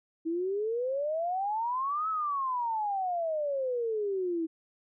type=exponential two-way sweep; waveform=sine; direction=up then down; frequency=319 to 1311 to 319 Hz; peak=-28 dBFS; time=0.25-4.47 s; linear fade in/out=20 ms; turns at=2.09 s; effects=none